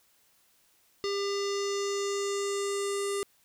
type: tone with low-pass filter sweep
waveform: square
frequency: 400.2 Hz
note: G4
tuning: 36 cents sharp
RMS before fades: -31 dBFS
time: 1.04-3.23 s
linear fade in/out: 0 ms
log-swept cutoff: 5000 to 9300 Hz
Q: 3.4
effects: white hiss -66 dBFS RMS until 3.44 s